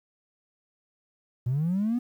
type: linear sweep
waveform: triangle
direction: up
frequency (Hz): 116.54 to 249.4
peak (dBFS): -20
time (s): 1.46-1.99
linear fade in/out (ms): 10
effects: tanh soft clip ceiling -20 dBFS + 10-bit